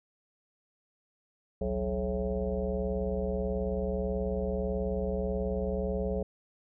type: tone with frequency modulation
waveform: sine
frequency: 306.7 Hz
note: D#4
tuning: 25 cents flat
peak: -28 dBFS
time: 1.61-6.23 s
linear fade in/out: 5 ms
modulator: 119 Hz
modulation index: 2.5
effects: none